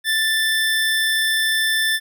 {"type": "tone", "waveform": "25% pulse", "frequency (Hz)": 1767, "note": "A6", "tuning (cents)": 7, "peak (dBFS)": -13, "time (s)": [0.04, 2], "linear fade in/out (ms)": 50, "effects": []}